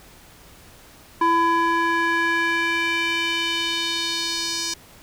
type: tone with band-pass filter sweep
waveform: square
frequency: 334.7 Hz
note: E4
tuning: 26 cents sharp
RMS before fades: -22 dBFS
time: 1.21-4.74 s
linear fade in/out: 5 ms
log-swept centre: 1000 to 5500 Hz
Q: 2.3
effects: pink hiss -48 dBFS RMS until 5.02 s